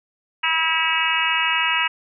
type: harmonic tone with a mistuned harmonic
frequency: 323.8 Hz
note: E4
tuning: 31 cents flat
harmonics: 3 / 4 / 5 / 6 / 7 / 8 / 9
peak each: -25 / -27 / -27 / -26 / -26 / -24 / -24 dBFS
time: 0.43-1.88 s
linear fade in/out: 10 ms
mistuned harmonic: 9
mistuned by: -28 cents
effects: none